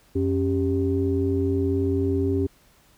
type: tone cluster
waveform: sine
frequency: 90.2 / 274.5 / 393 Hz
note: F#2 / C#4 / G4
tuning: -44 / -17 / +4 cents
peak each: -24 dBFS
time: 0.15-2.47 s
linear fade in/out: 10 ms
effects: tanh soft clip ceiling -11 dBFS + pink hiss -58 dBFS RMS until 2.97 s